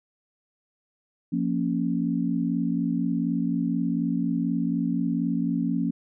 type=chord; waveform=sine; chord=Bb minor; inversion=second; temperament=equal; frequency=174.61 / 233.1 / 277.2 Hz; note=F3 / Bb3 / Db4; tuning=0 / 0 / 0 cents; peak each=-27 dBFS; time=1.32-5.91 s; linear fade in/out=10 ms; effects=none